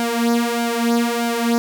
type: tone with flanger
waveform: sawtooth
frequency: 234.7 Hz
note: A#3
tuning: 12 cents sharp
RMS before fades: -19 dBFS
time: 0-1.58 s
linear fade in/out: 0 ms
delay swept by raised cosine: 1.3 to 4.1 ms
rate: 1.6 Hz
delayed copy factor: +0.7
effects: none